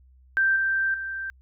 sine tone with level steps, 1568 Hz, G6, in tune, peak -18 / -21 / -29 dBFS, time 0.37-1.3 s, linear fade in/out 0 ms, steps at 0.56 / 0.94 s, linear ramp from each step 2 ms, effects added 64 Hz sine -52 dBFS peak until 1.41 s

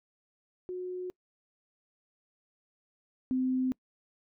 sine tone pair in turn, 364.3 / 257.6 Hz, F#4 / C4, -27 / -27 cents, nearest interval tritone, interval 600 cents, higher first, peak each -34 / -26 dBFS, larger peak second, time 0.69-1.1 / 3.31-3.72 s, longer neither, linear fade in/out 0 ms, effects noise-tail reverb RT60 0.1 s tail -25 dB re dry

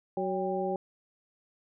harmonic tone with a mistuned harmonic, 187.2 Hz, F#3, 20 cents sharp, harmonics 1 / 2 / 3 / 4, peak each -36 / -32 / -34 / -34 dBFS, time 0.17-0.76 s, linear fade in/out 2 ms, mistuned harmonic 4, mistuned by +99 cents, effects none

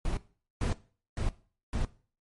brown noise bursts, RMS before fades -29 dBFS, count 4, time 0.05-1.85 s, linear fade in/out 2 ms, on 120 ms, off 440 ms, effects noise-tail reverb RT60 0.4 s tail -18 dB re dry + MP3 48 kbps

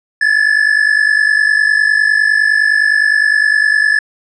triangle tone pair together, 1700 / 1749.8 Hz, G#6 / A6, +40 / -10 cents, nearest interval unison, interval 50 cents, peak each -10 dBFS, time 0.21-3.99 s, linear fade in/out 5 ms, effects resampled to 24000 Hz

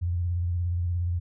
sine tone with vibrato, 87.3 Hz, F2, in tune, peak -24 dBFS, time 0.01-1.2 s, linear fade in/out 20 ms, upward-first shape square, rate 17 Hz, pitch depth 42 cents each way, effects none

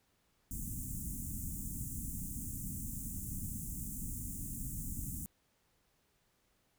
pink band-stop noise, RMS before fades -41 dBFS, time 0.51-5.26 s, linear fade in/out 0 ms, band 270 to 7000 Hz, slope 48 dB/octave, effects pink hiss -75 dBFS RMS until 6.78 s

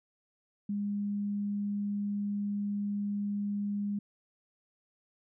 sine tone, 203.8 Hz, G#3, 32 cents flat, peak -30 dBFS, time 0.69-3.99 s, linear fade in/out 5 ms, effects none

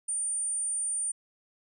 sine tone, 9040 Hz, C#9, 33 cents sharp, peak -28 dBFS, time 0.08-1.12 s, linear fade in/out 10 ms, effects none

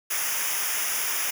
white noise with comb filter, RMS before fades -27 dBFS, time 0.1-1.31 s, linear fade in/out 10 ms, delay 0.24 ms, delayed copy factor -1, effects none

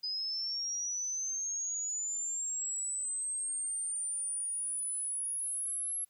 sine linear sweep, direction up, 4970 to 11175 Hz, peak -33 dBFS, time 0.03-6.05 s, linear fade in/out 10 ms, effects white hiss -74 dBFS RMS until 6.09 s

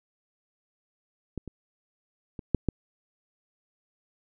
clicks, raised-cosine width 3 ms, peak -20 / -26 / -24 / -8 / -11 dBFS, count 5, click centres 1.377 / 1.477 / 2.392 / 2.547 / 2.687 s, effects none

